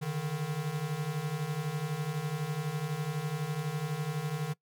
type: beating tone pair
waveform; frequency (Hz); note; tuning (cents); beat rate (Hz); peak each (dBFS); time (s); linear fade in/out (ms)
square; 143.3 / 155.3; D3 / D#3; -42 / -3; 12; -37 / -34; 0.01-4.54; 20
effects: noise-tail reverb RT60 0.1 s tail -22 dB re dry